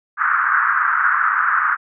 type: band-pass noise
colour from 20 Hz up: pink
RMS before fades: -17 dBFS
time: 0.17-1.77 s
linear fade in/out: 50 ms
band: 1200 to 1600 Hz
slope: 48 dB/octave
effects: none